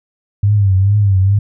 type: tone with vibrato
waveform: sine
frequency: 99.2 Hz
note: G2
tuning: 21 cents sharp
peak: -8 dBFS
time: 0.43-1.39 s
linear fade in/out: 5 ms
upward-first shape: triangle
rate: 2.3 Hz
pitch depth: 110 cents each way
effects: none